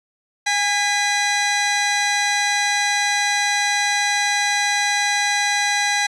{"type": "tone pair together", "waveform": "20% pulse", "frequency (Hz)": [819.2, 1994], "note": ["G#5", "B6"], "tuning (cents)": [-24, 16], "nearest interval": "octave + minor third", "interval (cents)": 1540, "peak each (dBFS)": -15, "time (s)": [0.46, 6.07], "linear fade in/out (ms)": 10, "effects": ["resampled to 24000 Hz"]}